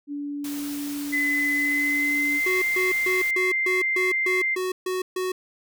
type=tone; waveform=sine; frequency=288.1 Hz; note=D4; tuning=33 cents flat; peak=-28 dBFS; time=0.07-2.41 s; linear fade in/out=50 ms
type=noise; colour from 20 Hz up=white; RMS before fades=-38 dBFS; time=0.44-3.31 s; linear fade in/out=5 ms
type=tone with pitch glide; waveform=sine; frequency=2021 to 2091 Hz; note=B6 to C7; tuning=+39 to -2 cents; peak=-21 dBFS; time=1.12-4.56 s; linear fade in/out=20 ms; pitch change=+59 cents; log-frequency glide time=1.57-2.57 s
type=tone bursts; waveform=square; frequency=370 Hz; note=F#4; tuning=in tune; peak=-25 dBFS; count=10; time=2.46-5.32 s; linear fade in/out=5 ms; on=160 ms; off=140 ms
effects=none